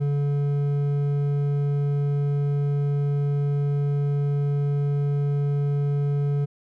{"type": "tone with hard clipping", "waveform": "triangle", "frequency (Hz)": 143.2, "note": "D3", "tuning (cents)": -43, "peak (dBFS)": -22, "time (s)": [0, 6.46], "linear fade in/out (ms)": 20, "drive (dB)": 10, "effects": []}